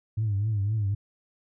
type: tone with vibrato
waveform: sine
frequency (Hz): 104.5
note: G#2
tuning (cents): +11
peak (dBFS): -22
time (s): 0.17-0.95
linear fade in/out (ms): 10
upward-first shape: triangle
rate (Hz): 3.9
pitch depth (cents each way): 130
effects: tanh soft clip ceiling -20 dBFS